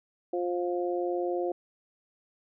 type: harmonic tone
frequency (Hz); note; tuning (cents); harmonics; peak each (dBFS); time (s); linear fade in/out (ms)
176.4; F3; +18; 2 / 3 / 4; -29 / -33 / -35; 0.33-1.52; 5
effects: none